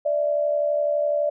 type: tone pair together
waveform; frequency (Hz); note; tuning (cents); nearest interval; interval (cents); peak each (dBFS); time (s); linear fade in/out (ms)
sine; 587.4 / 659.3; D5 / E5; 0 / 0; major second; 200; -20 / -27; 0.05-1.3; 10
effects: none